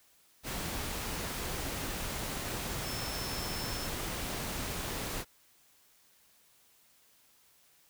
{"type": "tone in noise", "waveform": "sine", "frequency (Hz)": 5300, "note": "E8", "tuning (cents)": 9, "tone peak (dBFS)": -42, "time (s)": [2.82, 3.9], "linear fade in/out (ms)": 50, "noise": "pink", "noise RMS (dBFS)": -37, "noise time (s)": [0.43, 5.25], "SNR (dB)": -8, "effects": ["white hiss -65 dBFS RMS until 7.89 s"]}